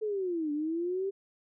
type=linear two-way sweep; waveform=sine; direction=down then up; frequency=440 to 290 to 397.4 Hz; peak=-29 dBFS; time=0.01-1.11 s; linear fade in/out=20 ms; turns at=0.52 s; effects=none